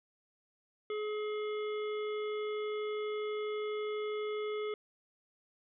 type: harmonic tone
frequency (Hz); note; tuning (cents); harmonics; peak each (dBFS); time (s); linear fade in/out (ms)
423.9; G#4; +35; 1 / 3 / 5 / 7 / 8; -34 / -45 / -47 / -55 / -52; 0.9-4.74; 2
effects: none